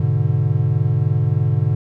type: chord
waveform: triangle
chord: G# diminished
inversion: none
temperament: equal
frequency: 103.83 / 123.47 / 146.83 Hz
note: G#2 / B2 / D3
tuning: 0 / 0 / 0 cents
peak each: -17 dBFS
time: 0-1.75 s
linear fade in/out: 5 ms
effects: none